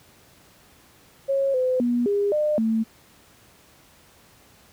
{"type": "tone with pitch steps", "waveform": "sine", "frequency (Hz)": [547, 510, 241.6, 405.8, 603, 223], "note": ["C#5", "C5", "B3", "G#4", "D5", "A3"], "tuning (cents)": [-23, -44, -38, -40, 46, 23], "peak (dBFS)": -19, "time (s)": [1.28, 2.84], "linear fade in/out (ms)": 20, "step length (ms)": 260, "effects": ["pink hiss -54 dBFS RMS until 4.72 s", "high-pass 60 Hz 12 dB/octave"]}